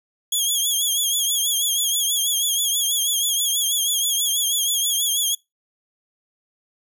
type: tone with vibrato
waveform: 15% pulse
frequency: 3312 Hz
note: G#7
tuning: 5 cents flat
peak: -12 dBFS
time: 0.32-5.35 s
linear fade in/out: 5 ms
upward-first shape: triangle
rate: 6.2 Hz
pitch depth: 90 cents each way
effects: noise-tail reverb RT60 0.2 s tail -25 dB re dry